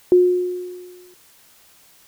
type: tone with exponential decay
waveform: sine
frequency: 360 Hz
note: F#4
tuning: 47 cents flat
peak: -7 dBFS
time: 0.12-1.14 s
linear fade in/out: 1 ms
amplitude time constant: 220 ms
effects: white hiss -52 dBFS RMS until 2.07 s